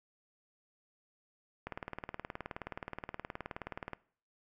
click train, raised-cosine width 0.5 ms, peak -24 dBFS, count 44, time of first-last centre 1.67-3.933 s, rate 19 Hz, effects noise-tail reverb RT60 0.5 s tail -21 dB re dry

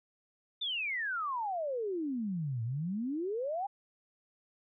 sine exponential two-way sweep, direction down then up, 3647 to 110 to 825 Hz, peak -32 dBFS, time 0.61-3.67 s, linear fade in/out 10 ms, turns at 2.63 s, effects none

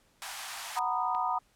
pink high-pass noise, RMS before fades -40 dBFS, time 0.22-0.79 s, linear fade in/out 0 ms, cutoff 720 Hz, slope 48 dB/octave
sine chord, B major seventh, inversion second, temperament just, 740.8 / 926 / 987.8 / 1234.7 Hz, F#5 / A#5 / B5 / D#6, +2 / -12 / 0 / -14 cents, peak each -33 dBFS, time 0.76-1.39 s, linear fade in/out 10 ms
click, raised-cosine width 0.3 ms, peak -30 dBFS, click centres 1.149 s
effects pink hiss -67 dBFS RMS until 1.55 s + low-pass 12000 Hz 12 dB/octave

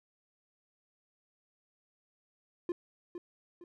triangle tone with echo, 349 Hz, F4, 1 cent flat, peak -28 dBFS, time 2.69-2.72 s, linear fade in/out 2 ms, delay 460 ms, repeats 2, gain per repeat -9 dB, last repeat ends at 3.64 s, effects none

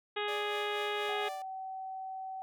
harmonic tone, 415.3 Hz, G#4, in tune, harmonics 1 / 2 / 3 / 4 / 5 / 6 / 7 / 8 / 9, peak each -36 / -39 / -41 / -42 / -43 / -44 / -44 / -45 / -46 dBFS, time 0.16-1.29 s, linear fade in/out 10 ms
sawtooth tone with tremolo, 587.3 Hz, D5, in tune, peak -38 dBFS, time 0.28-1.42 s, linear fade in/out 2 ms, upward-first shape sine, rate 4.2 Hz, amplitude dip 50%
sine tone, 761 Hz, F#5, 48 cents sharp, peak -38 dBFS, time 1.09-2.42 s, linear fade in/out 0 ms
effects none

